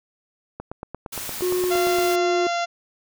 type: click train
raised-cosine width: 1 ms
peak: -18 dBFS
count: 13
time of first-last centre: 0.6-1.986 s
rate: 8.66 Hz
type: noise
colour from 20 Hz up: white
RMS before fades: -32 dBFS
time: 1.12-2.16 s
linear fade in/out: 10 ms
type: tone with pitch glide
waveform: triangle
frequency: 362.5 to 356.5 Hz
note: F#4 to F4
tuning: -35 to +36 cents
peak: -18 dBFS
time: 1.42-2.47 s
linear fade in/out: 2 ms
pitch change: -29 cents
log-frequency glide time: 1.65-2.34 s
type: harmonic tone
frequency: 690 Hz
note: F5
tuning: 21 cents flat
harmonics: 1 / 2 / 3 / 4 / 5 / 6 / 7 / 8 / 9 / 10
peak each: -23 / -29 / -33 / -35 / -37 / -39 / -40 / -41 / -42 / -43 dBFS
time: 1.7-2.66 s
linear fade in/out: 20 ms
effects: none